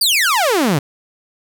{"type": "exponential sweep", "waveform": "sawtooth", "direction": "down", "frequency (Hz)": [4901, 130.81], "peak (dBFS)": -9, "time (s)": [0.01, 0.79], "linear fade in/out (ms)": 5, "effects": []}